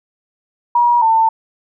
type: tone pair in turn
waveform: sine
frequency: 957 / 895.8 Hz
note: A#5 / A5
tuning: +45 / +31 cents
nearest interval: minor second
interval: 114 cents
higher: first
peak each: -9 dBFS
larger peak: neither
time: 0.75-1.02 / 1.02-1.29 s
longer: neither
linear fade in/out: 5 ms
effects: none